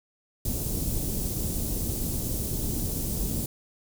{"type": "band-stop noise", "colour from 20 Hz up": "pink", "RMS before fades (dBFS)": -29, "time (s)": [0.45, 3.46], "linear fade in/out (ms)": 2, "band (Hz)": [310, 8600], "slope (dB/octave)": 12, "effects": []}